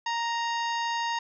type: harmonic tone with a mistuned harmonic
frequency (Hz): 932.3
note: A#5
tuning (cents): 0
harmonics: 1 / 2 / 3 / 4 / 5 / 6 / 7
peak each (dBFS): -28 / -34 / -38 / -40 / -42 / -44 / -45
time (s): 0.06-1.19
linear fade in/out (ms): 5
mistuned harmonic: 6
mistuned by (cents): -100
effects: none